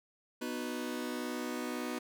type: chord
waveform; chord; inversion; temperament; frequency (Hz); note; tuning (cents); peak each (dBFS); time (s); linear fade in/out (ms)
sawtooth; B major; none; just; 246.9 / 308.7 / 370.4; B3 / D#4 / F#4; 0 / -14 / +2; -34 / -37 / -38; 0.41-1.99; 10
effects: none